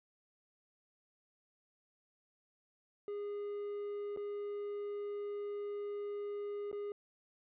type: tone with dropouts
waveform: triangle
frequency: 410 Hz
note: G#4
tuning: 22 cents flat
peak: -36 dBFS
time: 3.08-6.92 s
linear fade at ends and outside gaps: 1 ms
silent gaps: 4.163-4.172 / 6.715-6.728 s
effects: resampled to 8000 Hz